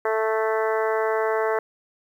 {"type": "harmonic tone", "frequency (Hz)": 220, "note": "A3", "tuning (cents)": 0, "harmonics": [2, 3, 4, 5, 6, 7, 8, 9], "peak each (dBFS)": [-23, -27, -29, -31, -33, -34, -35, -36], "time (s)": [0.05, 1.59], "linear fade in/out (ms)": 2, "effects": ["9-bit"]}